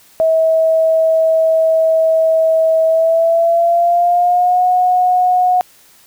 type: tone with pitch glide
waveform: sine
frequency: 645 to 728.2 Hz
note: E5 to F#5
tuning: -38 to -28 cents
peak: -9 dBFS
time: 0.2-5.61 s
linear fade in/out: 0 ms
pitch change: +210 cents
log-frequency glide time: 2.86-4.64 s
effects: white hiss -47 dBFS RMS until 6.06 s